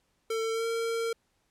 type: tone with pitch glide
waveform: square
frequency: 448.9 to 458.3 Hz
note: A4 to A#4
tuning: +35 to -29 cents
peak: -29 dBFS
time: 0.3-1.13 s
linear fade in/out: 5 ms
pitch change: +36 cents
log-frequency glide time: 0.51-0.66 s
effects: pink hiss -73 dBFS RMS until 1.5 s + low-pass 11000 Hz 12 dB/octave